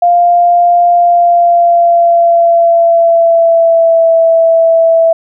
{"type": "tone with pitch glide", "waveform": "sine", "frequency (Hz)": [698.5, 659.3], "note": ["F5", "E5"], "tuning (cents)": [0, 0], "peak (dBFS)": -4, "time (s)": [0.02, 5.13], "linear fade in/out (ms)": 5, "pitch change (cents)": -100, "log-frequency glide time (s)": [0.9, 4.13], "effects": []}